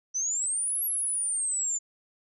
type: exponential two-way sweep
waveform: sine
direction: up then down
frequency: 5920 to 11480 to 7040 Hz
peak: -26 dBFS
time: 0.14-1.79 s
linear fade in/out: 20 ms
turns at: 0.84 s
effects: none

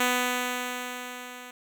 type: tone with level ramp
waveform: 5% pulse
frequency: 248.5 Hz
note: B3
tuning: 11 cents sharp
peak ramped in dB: -10 to -30 dBFS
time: 0-1.51 s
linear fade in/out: 5 ms
effects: none

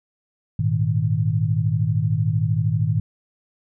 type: chord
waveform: sine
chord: Ab suspended second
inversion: none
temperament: just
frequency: 103.83 / 116.8 / 155.74 Hz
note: Ab2 / Bb2 / Eb3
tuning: 0 / +4 / +2 cents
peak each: -22 dBFS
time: 0.59-3 s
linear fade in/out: 5 ms
effects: none

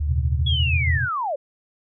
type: tone with pitch glide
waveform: sine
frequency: 74.4 to 81.6 Hz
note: D2 to E2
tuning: +23 to -17 cents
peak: -20 dBFS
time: 0-0.99 s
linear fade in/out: 10 ms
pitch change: +160 cents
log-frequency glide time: 0.3-0.85 s
type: chord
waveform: sine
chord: F suspended fourth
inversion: none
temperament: equal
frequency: 87.31 / 116.54 / 130.81 Hz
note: F2 / Bb2 / C3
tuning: 0 / 0 / 0 cents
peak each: -27 dBFS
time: 0.05-1.09 s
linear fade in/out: 50 ms
type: linear sweep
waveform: sine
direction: down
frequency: 3400 to 522 Hz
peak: -22 dBFS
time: 0.46-1.36 s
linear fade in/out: 10 ms
effects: none

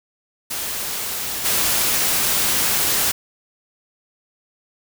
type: noise with level steps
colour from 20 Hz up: white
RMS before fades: -26 / -19 dBFS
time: 0.5-3.12 s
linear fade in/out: 10 ms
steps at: 1.44 s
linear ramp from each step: 20 ms
effects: none

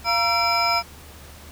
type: tone cluster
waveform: triangle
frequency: 690 / 943 / 1346 / 2335 / 5090 Hz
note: F5 / A#5 / E6 / D7 / D#8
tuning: -21 / +20 / +36 / -11 / +39 cents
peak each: -23 dBFS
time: 0.04-0.83 s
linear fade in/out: 50 ms
effects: added 75 Hz sine -44 dBFS peak until 1.51 s + pink hiss -45 dBFS RMS until 1.51 s

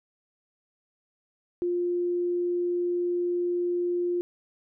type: tone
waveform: sine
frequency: 351.8 Hz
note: F4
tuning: 13 cents sharp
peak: -24 dBFS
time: 1.62-4.21 s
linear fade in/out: 0 ms
effects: none

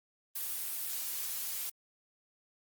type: noise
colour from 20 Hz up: blue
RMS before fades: -37 dBFS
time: 0.35-1.7 s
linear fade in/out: 10 ms
effects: Opus 32 kbps

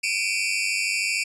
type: tone cluster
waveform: sawtooth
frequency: 2283 / 2376 / 2477 / 2678 Hz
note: D7 / D7 / D#7 / E7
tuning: -50 / +20 / -8 / +27 cents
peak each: -25 dBFS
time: 0.03-1.24 s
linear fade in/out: 10 ms
effects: resampled to 24000 Hz

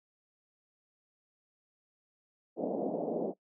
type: band-pass noise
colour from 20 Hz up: white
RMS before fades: -34 dBFS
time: 2.56-3.34 s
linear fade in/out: 50 ms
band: 180 to 670 Hz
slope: 48 dB/octave
effects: noise-tail reverb RT60 0.1 s tail -19 dB re dry

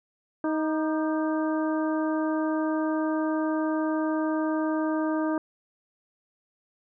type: harmonic tone with a mistuned harmonic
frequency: 313.3 Hz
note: D#4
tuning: 12 cents sharp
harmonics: 1 / 2 / 3 / 4 / 5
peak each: -25 / -31 / -35 / -37 / -39 dBFS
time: 0.44-5.38 s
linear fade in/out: 2 ms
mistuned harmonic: 4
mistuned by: -56 cents
effects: none

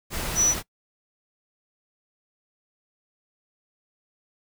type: tone in noise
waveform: sine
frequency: 5920 Hz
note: F#8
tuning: in tune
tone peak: -17 dBFS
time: 0.35-0.55 s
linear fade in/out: 50 ms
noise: pink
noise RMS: -30 dBFS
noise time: 0.1-0.63 s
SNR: +10 dB
effects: noise-tail reverb RT60 0.1 s tail -22 dB re dry

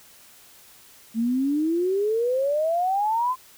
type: exponential sweep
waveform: sine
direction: up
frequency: 220.7 to 1046.5 Hz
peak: -20 dBFS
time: 1.14-3.36 s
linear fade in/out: 50 ms
effects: white hiss -51 dBFS RMS until 3.57 s

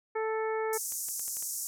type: harmonic tone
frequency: 440 Hz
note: A4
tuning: in tune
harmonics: 1 / 2 / 3 / 4 / 5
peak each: -30 / -36 / -40 / -42 / -44 dBFS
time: 0.15-0.78 s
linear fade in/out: 10 ms
type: band-pass noise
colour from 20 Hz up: pink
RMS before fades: -36 dBFS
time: 0.73-1.67 s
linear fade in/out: 0 ms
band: 5900 to 14000 Hz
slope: 48 dB/octave
type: clicks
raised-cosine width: 0.3 ms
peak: -34 dBFS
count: 6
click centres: 0.922 / 1.086 / 1.196 / 1.28 / 1.369 / 1.425 s
effects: none

